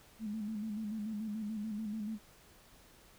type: tone with vibrato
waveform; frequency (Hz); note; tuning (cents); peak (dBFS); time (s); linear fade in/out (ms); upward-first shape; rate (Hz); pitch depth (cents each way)
sine; 214.2; A3; -46; -36; 0.19-2.19; 50; square; 6.9; 56
effects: pink hiss -61 dBFS RMS until 3.18 s